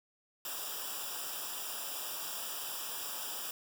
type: noise with comb filter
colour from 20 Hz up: white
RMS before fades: -40 dBFS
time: 0.45-3.51 s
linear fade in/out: 2 ms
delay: 0.47 ms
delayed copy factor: -1
effects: none